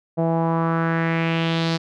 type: tone with low-pass filter sweep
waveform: sawtooth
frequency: 164.81 Hz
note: E3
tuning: in tune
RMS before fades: -21 dBFS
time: 0.17-1.78 s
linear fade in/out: 20 ms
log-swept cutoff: 650 to 4700 Hz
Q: 2.9
effects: none